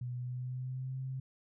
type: tone with pitch glide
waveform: sine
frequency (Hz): 123.47 to 131.57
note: B2 to C3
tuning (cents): 0 to +10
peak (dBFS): -36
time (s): 0.01-1.2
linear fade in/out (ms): 5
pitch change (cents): +110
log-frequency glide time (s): 0.16-0.98
effects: none